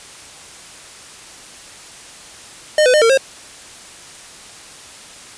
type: tone with pitch steps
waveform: square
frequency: 610 / 503 / 607 / 456.1 / 536 Hz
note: D#5 / B4 / D#5 / A#4 / C5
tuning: -34 / +32 / -43 / -38 / +42 cents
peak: -10 dBFS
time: 2.78-3.175 s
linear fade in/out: 2 ms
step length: 79 ms
effects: white hiss -38 dBFS RMS until 5.37 s + resampled to 22050 Hz